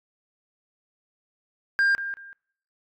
sine tone with echo, 1600 Hz, G6, 35 cents sharp, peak -15 dBFS, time 1.79-1.95 s, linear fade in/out 0 ms, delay 190 ms, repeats 2, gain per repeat -13 dB, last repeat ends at 2.33 s, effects noise-tail reverb RT60 0.7 s tail -25 dB re dry + tanh soft clip ceiling -17 dBFS

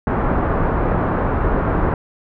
pink low-pass noise, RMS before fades -18 dBFS, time 0.07-1.94 s, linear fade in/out 2 ms, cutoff 1400 Hz, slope 24 dB/octave, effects none

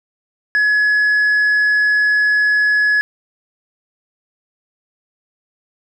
sine tone with tanh clipping, 1693 Hz, G#6, 33 cents sharp, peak -12 dBFS, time 0.55-3.01 s, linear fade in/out 0 ms, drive 2 dB, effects none

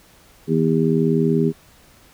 harmonic tone, 80.3 Hz, E2, 45 cents flat, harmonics 2 / 3 / 4 / 5, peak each -19 / -20 / -24 / -20 dBFS, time 0.47-1.53 s, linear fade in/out 50 ms, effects pink hiss -51 dBFS RMS until 2.13 s

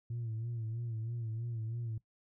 sine tone with vibrato, 114.6 Hz, A#2, 29 cents flat, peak -34 dBFS, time 0.1-1.98 s, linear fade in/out 5 ms, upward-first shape sine, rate 3.1 Hz, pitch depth 69 cents each way, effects noise-tail reverb RT60 0.1 s tail -20 dB re dry + tanh soft clip ceiling -33 dBFS

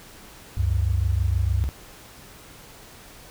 sine tone with pitch glide, 69.3 to 68.07 Hz, C#2 to C#2, 0 to -31 cents, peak -22 dBFS, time 0.57-1.69 s, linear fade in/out 0 ms, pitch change -31 cents, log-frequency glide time 1.26-1.43 s
sine tone with vibrato, 95.5 Hz, G2, 45 cents flat, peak -22 dBFS, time 0.58-1.64 s, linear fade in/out 0 ms, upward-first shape triangle, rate 7.3 Hz, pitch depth 30 cents each way
effects pink hiss -46 dBFS RMS until 3.3 s

